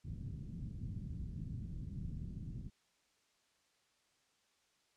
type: low-pass noise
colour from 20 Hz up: white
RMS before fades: -44 dBFS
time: 0.04-2.7 s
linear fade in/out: 20 ms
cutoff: 180 Hz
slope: 24 dB/octave
effects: white hiss -75 dBFS RMS until 4.96 s + low-pass 7000 Hz 12 dB/octave